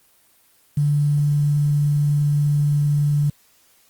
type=tone with quantisation; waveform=sine; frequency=146.1 Hz; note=D3; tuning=9 cents flat; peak=-15 dBFS; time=0.77-3.3 s; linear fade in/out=5 ms; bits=7; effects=white hiss -57 dBFS RMS until 3.89 s + Opus 24 kbps